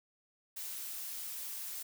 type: noise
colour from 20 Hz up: blue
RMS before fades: -42 dBFS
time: 0.56-1.83 s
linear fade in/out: 10 ms
effects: none